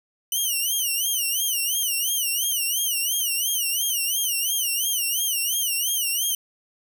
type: tone with vibrato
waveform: 5% pulse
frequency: 2970 Hz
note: F#7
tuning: 6 cents sharp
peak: -14 dBFS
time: 0.32-6.35 s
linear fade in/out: 2 ms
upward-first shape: sine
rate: 2.9 Hz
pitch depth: 150 cents each way
effects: none